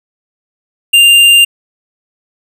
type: tone with hard clipping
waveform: sine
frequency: 2794 Hz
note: F7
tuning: in tune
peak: -4 dBFS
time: 0.93-1.45 s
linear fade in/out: 10 ms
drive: 10 dB
effects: none